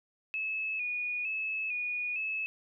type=tone with vibrato; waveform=sine; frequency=2526 Hz; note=D#7; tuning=26 cents sharp; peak=-31 dBFS; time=0.34-2.46 s; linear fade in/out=0 ms; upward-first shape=square; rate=1.1 Hz; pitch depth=48 cents each way; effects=none